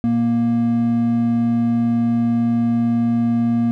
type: tone pair together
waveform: triangle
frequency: 116.54 / 234.6 Hz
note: A#2 / A#3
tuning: 0 / +11 cents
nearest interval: octave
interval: 1211 cents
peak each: -23 / -13 dBFS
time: 0.04-3.71 s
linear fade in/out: 0 ms
effects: none